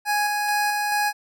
25% pulse tone with tremolo, 830.6 Hz, G#5, in tune, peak -16 dBFS, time 0.05-1.13 s, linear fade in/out 50 ms, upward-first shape square, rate 2.3 Hz, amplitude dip 25%, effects none

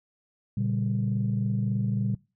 sine chord, G diminished, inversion first, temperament just, 117.6 / 141.12 / 196 Hz, Bb2 / Db3 / G3, +16 / +31 / 0 cents, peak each -26 / -31 / -28 dBFS, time 0.57-2.15 s, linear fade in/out 5 ms, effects noise-tail reverb RT60 0.3 s tail -23 dB re dry + tanh soft clip ceiling -17 dBFS

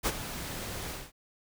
pink noise with ADSR envelope, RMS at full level -26 dBFS, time 0.03-1.12 s, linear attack 38 ms, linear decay 44 ms, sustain -12 dB, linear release 200 ms, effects none

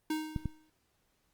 square tone with exponential decay, 311.1 Hz, D#4, in tune, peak -30 dBFS, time 0.1-0.7 s, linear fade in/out 5 ms, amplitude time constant 130 ms
clicks, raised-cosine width 5 ms, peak -20 dBFS, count 2, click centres 0.362 / 0.457 s
effects pink hiss -75 dBFS RMS until 1.33 s + Opus 32 kbps

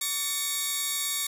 5% pulse tone cluster, 1141 / 1775 / 2214 / 3748 Hz, C#6 / A6 / C#7 / A#7, +50 / +15 / -3 / +9 cents, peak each -23 / -27 / -22 / -21 dBFS, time 0.01-1.27 s, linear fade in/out 5 ms, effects resampled to 32000 Hz + 8-bit

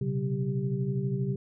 sine tone cluster, 123.9 / 136.3 / 191.1 / 394.9 Hz, B2 / C#3 / G3 / G4, +6 / -29 / -44 / +13 cents, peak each -34 / -29 / -33 / -36 dBFS, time 0.01-1.36 s, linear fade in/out 5 ms, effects none

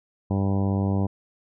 harmonic tone, 98 Hz, G2, in tune, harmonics 1 / 2 / 3 / 4 / 5 / 6 / 7 / 8 / 9 / 10, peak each -23 / -25 / -31 / -35 / -37 / -38 / -40 / -39 / -43 / -42 dBFS, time 0.3-1.07 s, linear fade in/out 10 ms, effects none

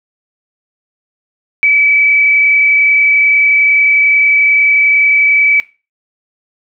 sine tone with frequency modulation, 2294 Hz, D7, 41 cents flat, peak -6 dBFS, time 1.63-5.6 s, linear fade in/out 0 ms, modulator 31.2 Hz, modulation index 0.82, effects noise-tail reverb RT60 0.3 s tail -19 dB re dry

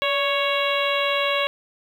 harmonic tone with a mistuned harmonic, 554.4 Hz, C#5, in tune, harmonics 1 / 2 / 3 / 4 / 5 / 6 / 7, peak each -24 / -26 / -31 / -28 / -27 / -29 / -32 dBFS, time 0.02-1.47 s, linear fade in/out 0 ms, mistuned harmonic 1, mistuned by +50 cents, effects 8-bit

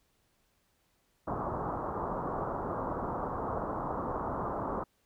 white low-pass noise, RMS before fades -35 dBFS, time 1.27-4.84 s, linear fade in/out 10 ms, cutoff 1200 Hz, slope 48 dB/octave, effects pink hiss -73 dBFS RMS until 5.05 s

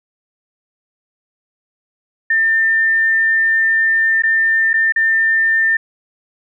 sine tone with dropouts, 1798 Hz, A6, 37 cents sharp, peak -11 dBFS, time 2.3-5.77 s, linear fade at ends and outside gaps 5 ms, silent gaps 4.222-4.235 / 4.732-4.739 / 4.923-4.96 s, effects none

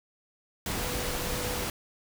sine tone in noise, 493.9 Hz, B4, in tune, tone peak -39 dBFS, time 0.78-1.64 s, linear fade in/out 2 ms, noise pink, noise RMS -32 dBFS, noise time 0.66-1.7 s, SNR -10 dB, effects none

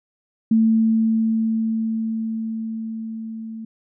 sine tone with level ramp, 223.1 Hz, A3, 24 cents sharp, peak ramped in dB -12 to -30 dBFS, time 0.51-3.65 s, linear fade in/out 5 ms, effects none

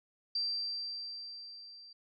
sine tone with level ramp, 4699 Hz, D8, in tune, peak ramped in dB -30 to -51 dBFS, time 0.35-1.93 s, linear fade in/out 5 ms, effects none

